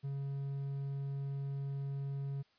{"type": "tone", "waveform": "triangle", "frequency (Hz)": 138.7, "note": "C#3", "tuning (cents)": 1, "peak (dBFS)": -34, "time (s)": [0.03, 2.43], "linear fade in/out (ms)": 20, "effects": ["white hiss -71 dBFS RMS until 2.58 s", "resampled to 11025 Hz"]}